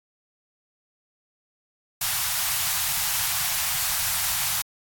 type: band-stop noise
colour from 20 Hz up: white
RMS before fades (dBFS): -25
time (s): 2.01-4.62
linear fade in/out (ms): 5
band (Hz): 160 to 690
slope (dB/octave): 48
effects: AAC 64 kbps